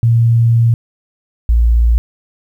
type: tone pair in turn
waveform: sine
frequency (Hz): 116.2 / 57.83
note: A#2 / A#1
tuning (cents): -5 / -13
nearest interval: octave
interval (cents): 1208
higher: first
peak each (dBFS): -7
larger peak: neither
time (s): 0.03-0.74 / 1.49-1.98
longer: first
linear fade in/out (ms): 0
effects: 8-bit